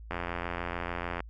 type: click train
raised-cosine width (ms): 0.5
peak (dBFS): -18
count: 96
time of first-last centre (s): 0.11-1.204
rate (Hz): 86.8
effects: added 55 Hz sine -43 dBFS peak until 1.29 s

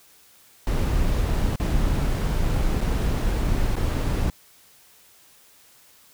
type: noise with dropouts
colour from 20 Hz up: brown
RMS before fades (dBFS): -22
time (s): 0.67-4.3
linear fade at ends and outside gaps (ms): 1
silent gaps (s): 1.559-1.599 / 2.808-2.812 / 3.756-3.765
effects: white hiss -54 dBFS RMS until 6.13 s

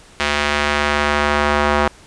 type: tone with band-pass filter sweep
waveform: square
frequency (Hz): 73.42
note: D2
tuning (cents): 0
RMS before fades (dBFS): -17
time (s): 0.2-1.88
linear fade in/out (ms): 0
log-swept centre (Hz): 2400 to 1100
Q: 0.92
effects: pink hiss -45 dBFS RMS until 2.06 s + resampled to 22050 Hz

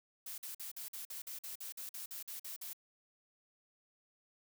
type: noise bursts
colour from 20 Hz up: blue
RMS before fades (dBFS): -45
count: 15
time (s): 0.26-2.732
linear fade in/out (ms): 5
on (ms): 120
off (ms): 48
effects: none

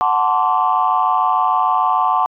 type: chord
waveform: sine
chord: D dominant seventh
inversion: first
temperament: equal with one note detuned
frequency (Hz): 740 / 880 / 1046.5 / 1153.1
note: F#5 / A5 / C6 / D6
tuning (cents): 0 / 0 / 0 / -32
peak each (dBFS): -18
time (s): 0.01-2.26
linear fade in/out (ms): 0
effects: tanh soft clip ceiling -4 dBFS

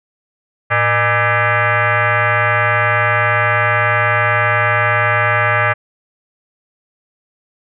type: tone with frequency modulation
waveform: sine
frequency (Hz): 246.9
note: B3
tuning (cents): 0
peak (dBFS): -11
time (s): 0.7-5.74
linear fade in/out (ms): 20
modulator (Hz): 358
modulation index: 5.5
effects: none

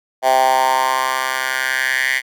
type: tone with high-pass filter sweep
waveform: 10% pulse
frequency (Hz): 130.81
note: C3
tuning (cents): 0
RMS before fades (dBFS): -17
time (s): 0.22-2.22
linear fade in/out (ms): 50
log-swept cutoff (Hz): 710 to 2000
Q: 4.8
effects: none

